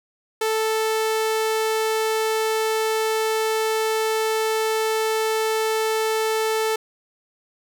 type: tone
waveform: sawtooth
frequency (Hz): 440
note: A4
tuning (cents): 0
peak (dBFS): -16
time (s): 0.41-6.76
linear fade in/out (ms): 5
effects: none